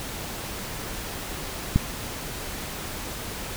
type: click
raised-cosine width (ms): 5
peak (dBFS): -5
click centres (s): 1.76
effects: pink hiss -34 dBFS RMS until 3.56 s